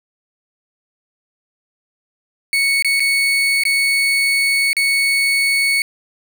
35% pulse tone with dropouts, 2217 Hz, C#7, in tune, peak -12 dBFS, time 2.53-5.82 s, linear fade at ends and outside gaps 1 ms, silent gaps 2.824-2.846 / 2.997-3.003 / 3.636-3.652 / 4.731-4.767 s, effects none

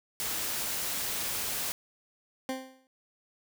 white noise, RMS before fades -33 dBFS, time 0.2-1.72 s, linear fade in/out 0 ms
20% pulse tone with exponential decay, 261.8 Hz, C4, 1 cent sharp, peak -24 dBFS, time 2.49-2.87 s, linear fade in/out 1 ms, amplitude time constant 81 ms
effects none

